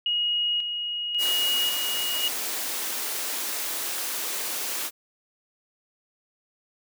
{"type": "tone with tremolo", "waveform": "sine", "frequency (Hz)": 2885, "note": "F#7", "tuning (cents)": -44, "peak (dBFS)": -22, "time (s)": [0.06, 2.28], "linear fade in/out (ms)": 2, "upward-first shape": "square", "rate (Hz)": 0.92, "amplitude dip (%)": 45}
{"type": "high-pass noise", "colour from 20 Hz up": "white", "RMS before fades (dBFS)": -30, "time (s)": [1.18, 4.91], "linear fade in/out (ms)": 50, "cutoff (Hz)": 250, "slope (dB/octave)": 24}
{"effects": []}